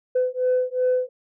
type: beating tone pair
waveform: sine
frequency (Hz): 504 / 506.7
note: B4 / B4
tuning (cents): +35 / +44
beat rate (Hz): 2.7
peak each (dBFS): -21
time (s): 0.15-1.09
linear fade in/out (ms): 10
effects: tanh soft clip ceiling -14 dBFS